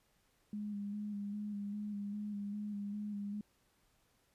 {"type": "tone with vibrato", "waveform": "sine", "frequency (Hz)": 205.6, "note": "G#3", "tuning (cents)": -17, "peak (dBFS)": -38, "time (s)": [0.53, 3.41], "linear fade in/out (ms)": 2, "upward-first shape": "square", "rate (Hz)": 2.5, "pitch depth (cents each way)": 25, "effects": ["pink hiss -74 dBFS RMS until 4.34 s", "resampled to 32000 Hz"]}